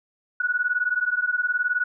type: beating tone pair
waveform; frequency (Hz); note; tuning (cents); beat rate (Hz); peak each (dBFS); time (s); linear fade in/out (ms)
sine; 1459 / 1478; F#6 / F#6; -25 / -2; 19; -24; 0.4-1.84; 5
effects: none